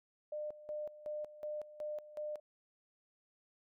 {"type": "tone with tremolo", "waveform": "sine", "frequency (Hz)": 602, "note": "D5", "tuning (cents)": 43, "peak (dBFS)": -38, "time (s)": [0.32, 2.4], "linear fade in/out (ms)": 5, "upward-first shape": "square", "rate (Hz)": 2.7, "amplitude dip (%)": 80, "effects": []}